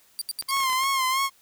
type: tone bursts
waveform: 20% pulse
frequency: 4699 Hz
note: D8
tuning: in tune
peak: -21 dBFS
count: 4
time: 0.19-0.511 s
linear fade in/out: 0 ms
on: 24 ms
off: 75 ms
type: clicks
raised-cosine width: 0.2 ms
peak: -22 dBFS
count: 7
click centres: 0.424 / 0.569 / 0.604 / 0.635 / 0.7 / 0.73 / 0.835 s
type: tone with vibrato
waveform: sawtooth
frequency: 1062 Hz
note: C6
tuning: 25 cents sharp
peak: -18 dBFS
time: 0.48-1.3 s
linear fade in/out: 50 ms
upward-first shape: sine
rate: 3 Hz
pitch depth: 59 cents each way
effects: white hiss -59 dBFS RMS until 1.41 s